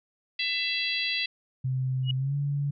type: harmonic tone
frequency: 668 Hz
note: E5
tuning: 23 cents sharp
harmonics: 3 / 4 / 5 / 6 / 7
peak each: -34 / -30 / -32 / -34 / -35 dBFS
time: 0.39-1.26 s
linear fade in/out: 5 ms
type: tone with pitch glide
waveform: sine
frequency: 130 to 142.59 Hz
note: C3 to C#3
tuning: -11 to +49 cents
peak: -25 dBFS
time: 1.64-2.71 s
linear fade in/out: 10 ms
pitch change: +160 cents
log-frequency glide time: 2.16-2.35 s
type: tone with exponential growth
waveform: sine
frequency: 2900 Hz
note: F#7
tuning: 35 cents flat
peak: -25 dBFS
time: 2.03-2.11 s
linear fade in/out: 5 ms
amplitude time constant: 17 ms
effects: none